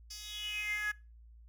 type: tone with high-pass filter sweep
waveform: 10% pulse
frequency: 420.6 Hz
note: G#4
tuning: 22 cents sharp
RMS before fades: -38 dBFS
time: 0.1-0.92 s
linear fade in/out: 10 ms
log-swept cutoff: 4800 to 1600 Hz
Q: 8.7
effects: noise-tail reverb RT60 0.3 s tail -23 dB re dry + added 57 Hz sine -53 dBFS peak until 1.48 s